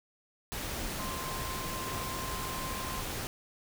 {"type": "tone in noise", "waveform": "sine", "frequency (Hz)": 1046.5, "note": "C6", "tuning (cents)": 0, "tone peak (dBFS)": -40, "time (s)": [0.99, 3.01], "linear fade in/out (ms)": 0, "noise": "pink", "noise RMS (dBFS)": -37, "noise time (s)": [0.52, 3.27], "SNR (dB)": -6, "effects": []}